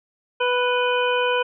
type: harmonic tone with a mistuned harmonic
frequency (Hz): 493.9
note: B4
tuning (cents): 0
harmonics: 1 / 2 / 3 / 5 / 6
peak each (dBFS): -21 / -24 / -26 / -28 / -29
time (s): 0.4-1.43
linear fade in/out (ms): 10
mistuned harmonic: 6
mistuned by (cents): +37
effects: none